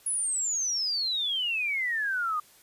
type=exponential sweep; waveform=sine; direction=down; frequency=10548 to 1200 Hz; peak=-26 dBFS; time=0.06-2.4 s; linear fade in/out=5 ms; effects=white hiss -57 dBFS RMS until 2.62 s + resampled to 32000 Hz